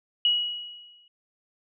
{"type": "tone with exponential decay", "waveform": "sine", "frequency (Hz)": 2912, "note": "F#7", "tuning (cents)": -28, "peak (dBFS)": -17, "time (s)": [0.25, 1.08], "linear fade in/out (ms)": 2, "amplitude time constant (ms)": 180, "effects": []}